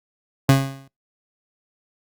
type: tone with exponential decay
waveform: 30% pulse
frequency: 135.8 Hz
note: C#3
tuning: 35 cents flat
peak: -6 dBFS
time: 0.49-0.88 s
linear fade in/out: 2 ms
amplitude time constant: 83 ms
effects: noise-tail reverb RT60 0.2 s tail -23 dB re dry + Opus 48 kbps